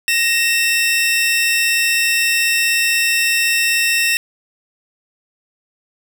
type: tone pair together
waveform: sawtooth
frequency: 1864.7 / 2681 Hz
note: A#6 / E7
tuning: 0 / +29 cents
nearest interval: tritone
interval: 629 cents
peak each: -15 / -12 dBFS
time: 0.08-4.17 s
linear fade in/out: 0 ms
effects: none